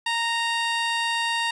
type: tone with low-pass filter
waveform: 15% pulse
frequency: 928 Hz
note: A#5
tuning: 8 cents flat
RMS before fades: -25 dBFS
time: 0.06-1.51 s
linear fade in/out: 5 ms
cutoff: 6500 Hz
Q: 1.1
effects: none